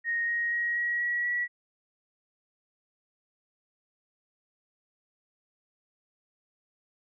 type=tone with pitch steps; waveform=sine; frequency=1864.7 / 1878.8 / 1892.9 / 1907.2 / 1921.6 / 1936 Hz; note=A#6 / A#6 / A#6 / A#6 / B6 / B6; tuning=0 / +13 / +26 / +39 / -48 / -35 cents; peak=-26 dBFS; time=0.04-1.48 s; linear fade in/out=50 ms; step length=240 ms; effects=none